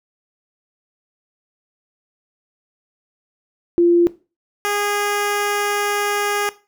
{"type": "tone pair in turn", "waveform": ["sine", "10% pulse"], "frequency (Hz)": [345.2, 410.5], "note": ["F4", "G#4"], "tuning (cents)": [-20, -20], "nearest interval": "minor third", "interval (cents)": 300, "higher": "second", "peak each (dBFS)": -10, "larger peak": "neither", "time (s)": [[3.78, 4.07], [4.65, 6.49]], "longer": "second", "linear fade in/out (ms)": 0, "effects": ["noise-tail reverb RT60 0.3 s tail -17 dB re dry"]}